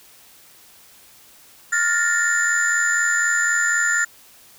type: tone cluster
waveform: sine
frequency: 1405 / 1762 / 1846 / 7110 Hz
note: F6 / A6 / A#6 / A8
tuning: +10 / +2 / -17 / +17 cents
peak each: -20 / -20 / -22 / -23 dBFS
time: 1.72-4.05 s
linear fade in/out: 10 ms
effects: tanh soft clip ceiling -11 dBFS + white hiss -49 dBFS RMS until 4.58 s